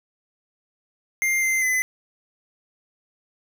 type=tone with pitch steps; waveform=square; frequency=2100 / 2080 / 2023 Hz; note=C7 / C7 / B6; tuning=+6 / -11 / +41 cents; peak=-20 dBFS; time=1.22-1.82 s; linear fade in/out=0 ms; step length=200 ms; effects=none